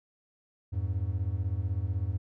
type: beating tone pair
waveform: triangle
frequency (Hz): 85.9 / 101.9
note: F2 / G#2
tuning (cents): -28 / -32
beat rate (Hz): 16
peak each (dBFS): -29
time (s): 0.72-2.18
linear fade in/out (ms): 20
effects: none